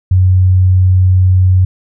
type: tone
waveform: sine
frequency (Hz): 92.5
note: F#2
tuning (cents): 0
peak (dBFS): -5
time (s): 0.11-1.65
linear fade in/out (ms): 5
effects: none